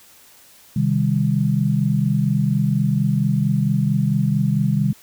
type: tone cluster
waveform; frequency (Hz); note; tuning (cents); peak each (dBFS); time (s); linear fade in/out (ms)
sine; 131.1 / 155.5 / 200.1; C3 / D#3 / G3; +4 / -1 / +36; -20; 0.76-4.93; 5
effects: white hiss -49 dBFS RMS until 5.02 s